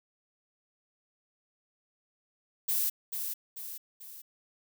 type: noise with echo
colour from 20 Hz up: violet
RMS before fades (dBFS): -29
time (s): 2.68-2.9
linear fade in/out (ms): 10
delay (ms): 440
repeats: 3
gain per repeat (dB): -6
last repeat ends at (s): 4.22
effects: none